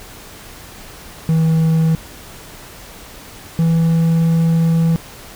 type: tone pair in turn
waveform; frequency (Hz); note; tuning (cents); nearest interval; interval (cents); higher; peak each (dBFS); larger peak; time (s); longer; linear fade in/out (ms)
triangle; 161.3 / 164.69; E3 / E3; -37 / -1; unison; 36; second; -9; neither; 1.29-1.95 / 3.59-4.96; second; 0
effects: pink hiss -37 dBFS RMS until 5.35 s